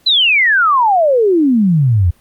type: exponential sweep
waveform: sine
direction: down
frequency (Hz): 4100 to 81.5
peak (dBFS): -8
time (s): 0.06-2.11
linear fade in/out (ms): 10
effects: pink hiss -53 dBFS RMS until 2.2 s + Opus 48 kbps